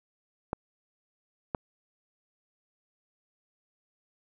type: clicks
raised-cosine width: 1 ms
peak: -15 dBFS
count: 2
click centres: 0.531 / 1.548 s
effects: none